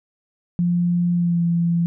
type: tone with pitch glide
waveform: sine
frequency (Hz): 174.61 to 170.13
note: F3 to F3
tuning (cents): 0 to -45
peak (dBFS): -16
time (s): 0.59-1.86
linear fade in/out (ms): 0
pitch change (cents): -45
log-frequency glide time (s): 1.13-1.43
effects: none